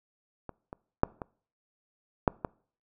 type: clicks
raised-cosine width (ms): 1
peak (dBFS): -25 / -26 / -6 / -22 / -7 / -16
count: 6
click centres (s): 0.493 / 0.729 / 1.034 / 1.218 / 2.278 / 2.448
effects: noise-tail reverb RT60 0.5 s tail -24 dB re dry